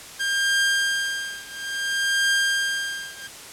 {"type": "tone with tremolo", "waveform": "sawtooth", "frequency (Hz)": 1600, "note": "G6", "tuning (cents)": 35, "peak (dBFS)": -14, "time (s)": [0.19, 3.28], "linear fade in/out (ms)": 20, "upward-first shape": "triangle", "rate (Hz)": 0.59, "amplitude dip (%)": 95, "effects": ["white hiss -40 dBFS RMS until 3.52 s", "low-pass 10000 Hz 12 dB/octave"]}